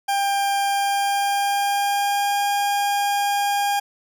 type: tone with pitch glide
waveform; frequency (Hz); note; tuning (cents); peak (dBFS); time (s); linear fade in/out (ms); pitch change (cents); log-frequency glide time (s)
40% pulse; 797 to 809.5; G5 to G#5; +28 to -45; -18; 0.08-3.8; 10; +27; 0.6-2.44
effects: none